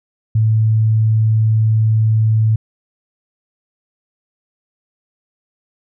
sine tone, 110 Hz, A2, in tune, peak -10 dBFS, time 0.35-2.56 s, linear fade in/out 5 ms, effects none

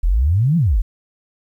sine exponential two-way sweep, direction up then down, 37.52 to 178.6 to 37.52 Hz, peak -12 dBFS, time 0.03-0.82 s, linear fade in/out 10 ms, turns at 0.57 s, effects 9-bit

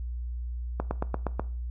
slowing click train, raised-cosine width 1 ms, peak -14 dBFS, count 6, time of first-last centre 0.8-1.396 s, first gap 110 ms, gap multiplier 1.04, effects noise-tail reverb RT60 0.4 s tail -18 dB re dry + added 60 Hz sine -31 dBFS peak until 1.7 s

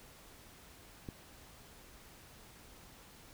click, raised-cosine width 3 ms, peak -29 dBFS, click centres 1.088 s, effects pink hiss -57 dBFS RMS until 3.33 s

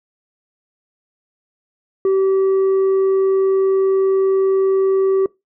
sine tone with tanh clipping, 385 Hz, G4, 31 cents flat, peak -13 dBFS, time 2.05-5.26 s, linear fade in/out 2 ms, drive 3 dB, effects noise-tail reverb RT60 0.2 s tail -22 dB re dry

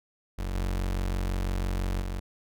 35% pulse tone with level steps, 46 Hz, F#1, 9 cents flat, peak -28 / -25 / -29 dBFS, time 0.38-2.2 s, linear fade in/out 10 ms, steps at 0.54 / 2.01 s, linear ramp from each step 5 ms, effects none

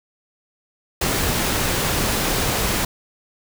pink noise, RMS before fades -21 dBFS, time 1.01-2.85 s, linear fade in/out 5 ms, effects none

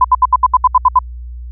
sine tone bursts, 1008 Hz, B5, 35 cents sharp, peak -4 dBFS, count 10, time 0.01-0.99 s, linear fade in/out 5 ms, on 35 ms, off 70 ms, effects added 60 Hz sine -25 dBFS peak until 1.51 s

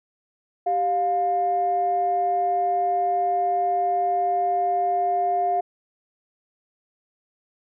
sine tone pair together, 390.4 / 706 Hz, G4 / F5, -7 / +19 cents, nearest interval minor seventh, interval 1026 cents, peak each -28 / -19 dBFS, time 0.66-5.61 s, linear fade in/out 10 ms, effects tanh soft clip ceiling -13 dBFS

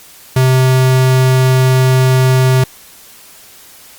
square tone, 129.7 Hz, C3, 15 cents flat, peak -8 dBFS, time 0.36-2.64 s, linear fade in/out 5 ms, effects white hiss -39 dBFS RMS until 3.98 s + Opus 48 kbps

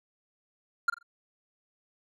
triangle tone with echo, 1396.9 Hz, F6, in tune, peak -18 dBFS, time 0.88-0.9 s, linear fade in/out 5 ms, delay 43 ms, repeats 3, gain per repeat -12 dB, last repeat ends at 1.029 s, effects none

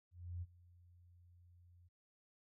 sine tone with ADSR envelope, 87.7 Hz, F2, 8 cents sharp, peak -40 dBFS, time 0.11-1.89 s, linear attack 310 ms, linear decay 37 ms, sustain -22 dB, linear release 21 ms, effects none

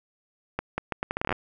accelerating click train, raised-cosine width 0.5 ms, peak -12 dBFS, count 13, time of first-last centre 0.59-1.326 s, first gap 190 ms, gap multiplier 0.75, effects none

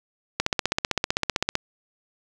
click train, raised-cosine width 0.2 ms, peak -4 dBFS, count 19, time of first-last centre 0.4-1.554 s, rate 15.6 Hz, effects none

